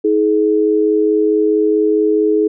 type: tone pair together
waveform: sine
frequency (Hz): 319.3 / 423.9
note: D#4 / G#4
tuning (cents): +45 / +35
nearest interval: perfect fourth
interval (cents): 490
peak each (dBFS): -15 / -12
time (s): 0.04-2.48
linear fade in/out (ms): 10
effects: none